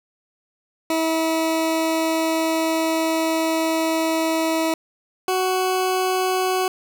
20% pulse tone pair in turn, 323.2 / 371.9 Hz, E4 / F#4, -34 / +9 cents, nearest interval major second, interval 243 cents, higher second, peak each -14 dBFS, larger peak neither, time 0.9-4.74 / 5.28-6.68 s, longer first, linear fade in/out 2 ms, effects none

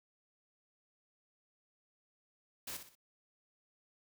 white noise with echo, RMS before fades -43 dBFS, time 2.67-2.77 s, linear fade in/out 5 ms, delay 61 ms, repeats 3, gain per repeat -8 dB, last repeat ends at 2.953 s, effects none

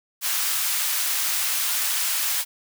white high-pass noise, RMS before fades -24 dBFS, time 0.21-2.45 s, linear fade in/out 50 ms, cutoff 1100 Hz, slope 12 dB/octave, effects none

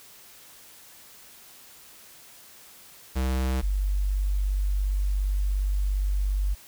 square / sine tone pair in turn, 64.9 / 48.62 Hz, C2 / G1, -13 / -13 cents, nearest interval perfect fourth, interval 500 cents, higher first, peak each -24 / -22 dBFS, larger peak second, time 3.15-3.62 / 3.62-6.55 s, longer second, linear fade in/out 20 ms, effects white hiss -50 dBFS RMS until 6.67 s

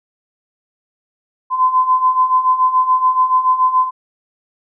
sine beating tone pair, 1019 / 1026 Hz, C6 / C6, -46 / -34 cents, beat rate 7 Hz, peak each -17 / -12 dBFS, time 1.5-3.91 s, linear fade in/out 50 ms, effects none

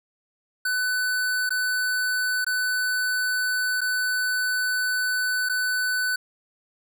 square tone with dropouts, 1500 Hz, F#6, 23 cents sharp, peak -23 dBFS, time 0.65-6.16 s, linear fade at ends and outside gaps 5 ms, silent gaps 1.493-1.505 / 2.446-2.465 / 3.808-3.814 / 5.489-5.495 s, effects none

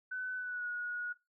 sine tone with pitch glide, 1507 to 1453.1 Hz, F#6 to F#6, +31 to -32 cents, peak -36 dBFS, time 0.11-1.13 s, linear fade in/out 10 ms, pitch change -63 cents, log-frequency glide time 0.36-0.68 s, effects noise-tail reverb RT60 0.2 s tail -17 dB re dry

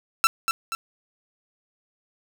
sawtooth tone with echo, 1340 Hz, E6, 28 cents sharp, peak -11 dBFS, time 0.24-0.27 s, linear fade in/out 0 ms, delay 240 ms, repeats 2, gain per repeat -6 dB, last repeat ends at 0.75 s, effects none

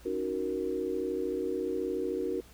sine chord, D# minor seventh, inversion third, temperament equal, 277.2 / 311.1 / 370 / 466.2 Hz, C#4 / D#4 / F#4 / A#4, 0 / 0 / 0 / 0 cents, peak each -39 / -37 / -33 / -34 dBFS, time 0.05-2.41 s, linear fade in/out 10 ms, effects added 60 Hz sine -54 dBFS peak until 2.53 s + pink hiss -57 dBFS RMS until 2.53 s

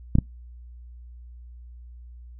clicks, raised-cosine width 5 ms, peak -6 dBFS, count 2, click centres 0.154 / 0.186 s, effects noise-tail reverb RT60 0.2 s tail -26 dB re dry + added 60 Hz sine -41 dBFS peak until 2.39 s

